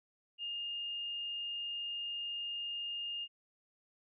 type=tone; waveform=sine; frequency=2827 Hz; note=F7; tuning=20 cents sharp; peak=-37 dBFS; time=0.38-3.28 s; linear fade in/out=50 ms; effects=none